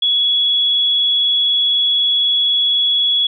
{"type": "tone", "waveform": "sine", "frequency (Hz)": 3369, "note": "G#7", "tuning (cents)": 24, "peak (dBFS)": -12, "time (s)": [0.02, 3.27], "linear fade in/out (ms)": 5, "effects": []}